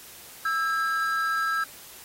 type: tone pair together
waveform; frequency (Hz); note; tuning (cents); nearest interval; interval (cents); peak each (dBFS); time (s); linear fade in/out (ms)
triangle; 1318.5 / 1621.9; E6 / G#6; 0 / -41; major third; 359; -24 / -25; 0.45-1.64; 5
effects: white hiss -46 dBFS RMS until 2.04 s + AAC 48 kbps